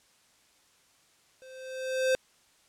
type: tone with level ramp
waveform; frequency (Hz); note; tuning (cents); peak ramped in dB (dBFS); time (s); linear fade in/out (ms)
square; 520; C5; -11; -49 to -22; 1.42-2.15; 0
effects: white hiss -64 dBFS RMS until 2.68 s + low-pass 9000 Hz 12 dB/octave